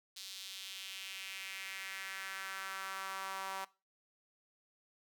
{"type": "tone with high-pass filter sweep", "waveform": "sawtooth", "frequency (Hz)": 192.3, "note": "G3", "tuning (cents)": -33, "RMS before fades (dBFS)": -44, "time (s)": [0.16, 3.65], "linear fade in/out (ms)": 10, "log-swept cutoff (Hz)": [4100, 920], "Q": 2.3, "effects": ["noise-tail reverb RT60 0.3 s tail -20 dB re dry"]}